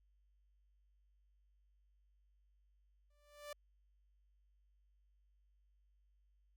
sawtooth tone with exponential growth, 587.3 Hz, D5, in tune, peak -40 dBFS, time 3.1-3.53 s, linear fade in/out 5 ms, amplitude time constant 93 ms, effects added 50 Hz sine -70 dBFS peak until 6.56 s

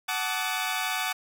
15% pulse tone cluster, 744 / 874 / 1161 / 1259 Hz, F#5 / A5 / D6 / D#6, +9 / -12 / -20 / +20 cents, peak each -24 / -27 / -27 / -30 dBFS, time 0.08-1.13 s, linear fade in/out 10 ms, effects none

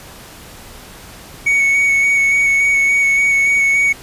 triangle tone with vibrato, 2227 Hz, C#7, 7 cents sharp, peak -9 dBFS, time 1.46-3.93 s, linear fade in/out 10 ms, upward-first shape square, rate 3.5 Hz, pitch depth 11 cents each way, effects pink hiss -37 dBFS RMS until 4.02 s + resampled to 32000 Hz

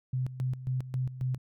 sine tone with tremolo, 128.5 Hz, C3, 31 cents flat, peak -27 dBFS, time 0.13-1.38 s, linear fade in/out 5 ms, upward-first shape square, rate 3.7 Hz, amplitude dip 75%, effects none

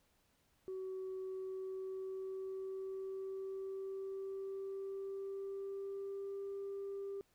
sine tone with pitch glide, 377.2 to 395.7 Hz, F#4 to G4, +33 to +16 cents, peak -39 dBFS, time 0.68-7.21 s, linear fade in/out 0 ms, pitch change +83 cents, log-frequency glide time 1.19-6.44 s, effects tanh soft clip ceiling -38 dBFS + pink hiss -75 dBFS RMS until 7.34 s

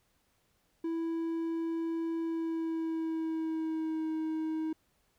triangle tone with pitch glide, 329.6 to 316.4 Hz, E4 to D#4, 0 to +29 cents, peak -29 dBFS, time 0.84-4.73 s, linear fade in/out 5 ms, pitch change -71 cents, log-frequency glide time 2.2-4.11 s, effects pink hiss -73 dBFS RMS until 5.18 s

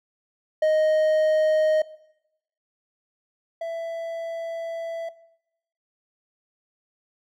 triangle tone pair in turn, 622.3 / 663.9 Hz, D#5 / E5, 0 / +12 cents, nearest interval minor second, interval 112 cents, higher second, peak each -15 / -25 dBFS, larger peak first, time 0.62-1.82 / 3.61-5.09 s, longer second, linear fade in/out 5 ms, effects noise-tail reverb RT60 0.8 s tail -19 dB re dry

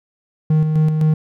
triangle tone with tremolo, 155.56 Hz, D#3, in tune, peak -9 dBFS, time 0.5-1.14 s, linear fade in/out 5 ms, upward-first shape square, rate 3.9 Hz, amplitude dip 40%, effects none

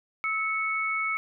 sine tone pair together, 1298 / 2212 Hz, E6 / C#7, -27 / -4 cents, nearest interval major sixth, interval 923 cents, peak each -30 / -27 dBFS, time 0.24-1.17 s, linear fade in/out 0 ms, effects none

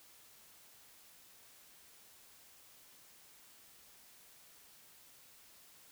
silence, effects white hiss -61 dBFS RMS until 5.91 s

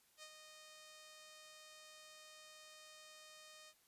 5% pulse tone with ADSR envelope, 618 Hz, D#5, 12 cents flat, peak -40 dBFS, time 0.17-3.74 s, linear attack 58 ms, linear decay 59 ms, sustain -6 dB, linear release 56 ms, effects white hiss -73 dBFS RMS until 3.87 s + resampled to 32000 Hz

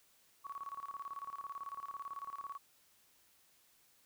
sine tone with tremolo, 1119 Hz, C#6, 16 cents sharp, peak -40 dBFS, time 0.44-2.58 s, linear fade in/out 20 ms, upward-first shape square, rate 18 Hz, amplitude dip 80%, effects white hiss -69 dBFS RMS until 4.05 s

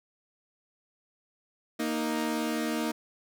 sawtooth tone pair together, 233.1 / 311.2 Hz, A#3 / D#4, 0 / 0 cents, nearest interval perfect fourth, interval 500 cents, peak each -27 dBFS, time 1.79-2.92 s, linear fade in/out 10 ms, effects none

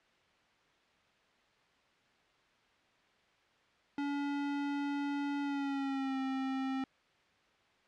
square tone with pitch glide, 284.6 to 265.5 Hz, C#4 to C4, +46 to +25 cents, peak -34 dBFS, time 3.98-6.84 s, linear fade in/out 2 ms, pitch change -121 cents, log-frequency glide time 5.42-6.19 s, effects white hiss -68 dBFS RMS until 7.87 s + low-pass 3000 Hz 12 dB/octave

